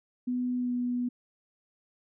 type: tone with pitch glide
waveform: sine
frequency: 248.5 to 245.4 Hz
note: B3 to B3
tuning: +11 to -11 cents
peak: -27 dBFS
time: 0.27-1.09 s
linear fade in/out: 10 ms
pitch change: -22 cents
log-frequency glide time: 0.58-0.72 s
effects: none